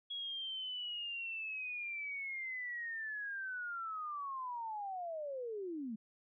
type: linear sweep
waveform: sine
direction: down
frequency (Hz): 3334 to 207.5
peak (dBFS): -39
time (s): 0.1-5.96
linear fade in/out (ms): 10
effects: none